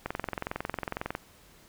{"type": "click train", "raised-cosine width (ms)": 0.5, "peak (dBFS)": -16, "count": 25, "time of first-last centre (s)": [0.06, 1.151], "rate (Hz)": 22, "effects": ["pink hiss -57 dBFS RMS until 1.68 s"]}